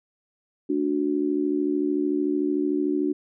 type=harmonic tone; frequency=73.42 Hz; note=D2; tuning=in tune; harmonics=3 / 4 / 5; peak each=-34 / -23 / -26 dBFS; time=0.69-3.13 s; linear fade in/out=10 ms; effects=none